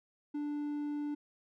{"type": "tone", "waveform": "triangle", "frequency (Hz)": 293.7, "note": "D4", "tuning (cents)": 0, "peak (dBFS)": -32, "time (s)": [0.34, 1.15], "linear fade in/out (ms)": 10, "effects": []}